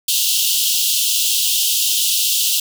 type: high-pass noise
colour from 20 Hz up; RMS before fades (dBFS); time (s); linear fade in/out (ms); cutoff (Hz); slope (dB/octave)
pink; -17; 0.08-2.6; 5; 2800; 96
effects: none